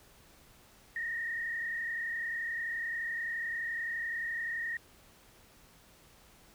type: tone with frequency modulation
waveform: sine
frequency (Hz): 1856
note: A#6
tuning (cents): -8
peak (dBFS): -33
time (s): 0.96-4.77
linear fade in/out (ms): 2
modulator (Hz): 31.6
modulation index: 1.5
effects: pink hiss -60 dBFS RMS until 6.54 s